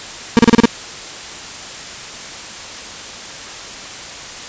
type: tone bursts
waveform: 35% pulse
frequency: 233.1 Hz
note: A#3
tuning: in tune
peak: -3 dBFS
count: 6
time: 0.37-0.655 s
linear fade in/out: 0 ms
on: 20 ms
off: 33 ms
effects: white hiss -30 dBFS RMS until 4.48 s + resampled to 16000 Hz